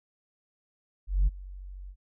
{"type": "tone with ADSR envelope", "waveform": "sine", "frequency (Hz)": 46.76, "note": "F#1", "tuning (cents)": 19, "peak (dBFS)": -16, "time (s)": [1.07, 1.96], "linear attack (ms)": 200, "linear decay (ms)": 24, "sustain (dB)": -23, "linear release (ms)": 66, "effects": ["tanh soft clip ceiling -18 dBFS"]}